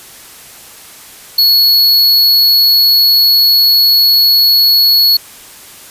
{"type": "tone", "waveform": "square", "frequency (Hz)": 4368, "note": "C#8", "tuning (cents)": -26, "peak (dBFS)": -6, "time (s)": [1.38, 5.17], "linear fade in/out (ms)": 5, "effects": ["white hiss -35 dBFS RMS until 5.9 s", "resampled to 32000 Hz"]}